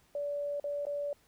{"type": "tone with dropouts", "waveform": "sine", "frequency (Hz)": 577, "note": "D5", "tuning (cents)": -31, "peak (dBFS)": -32, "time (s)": [0.15, 1.13], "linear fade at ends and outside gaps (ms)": 2, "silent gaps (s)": [[0.599, 0.641], [0.853, 0.867]], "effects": ["pink hiss -67 dBFS RMS until 1.27 s"]}